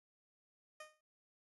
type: tone with exponential decay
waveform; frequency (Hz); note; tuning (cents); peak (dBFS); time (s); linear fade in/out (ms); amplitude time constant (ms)
15% pulse; 615; D#5; -20; -40; 0.8-1.01; 5; 45
effects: AAC 32 kbps